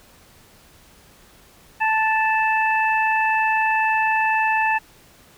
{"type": "harmonic tone", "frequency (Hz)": 878, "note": "A5", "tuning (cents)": -4, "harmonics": [1, 2, 3], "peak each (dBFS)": [-19, -22, -24], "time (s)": [1.8, 4.79], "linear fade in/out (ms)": 20, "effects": ["pink hiss -51 dBFS RMS until 5.37 s"]}